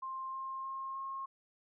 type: tone with pitch steps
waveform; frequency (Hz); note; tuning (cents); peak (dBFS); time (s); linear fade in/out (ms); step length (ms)
sine; 1055 / 1062.3 / 1069.7 / 1077.2; C6 / C6 / C6 / C#6; +14 / +26 / +38 / -50; -38; 0.02-1.26; 10; 310
effects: none